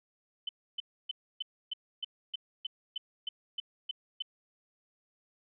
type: tone bursts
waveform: sine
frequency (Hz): 3044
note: F#7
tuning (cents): +48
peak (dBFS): -32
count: 13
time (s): 0.47-4.223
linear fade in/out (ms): 5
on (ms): 21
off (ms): 290
effects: none